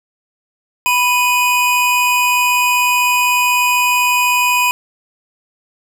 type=tone pair together; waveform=square; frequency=987.8 / 2489 Hz; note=B5 / D#7; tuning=0 / 0 cents; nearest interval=octave + major third; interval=1600 cents; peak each=-15 dBFS; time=0.86-4.71 s; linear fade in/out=0 ms; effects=none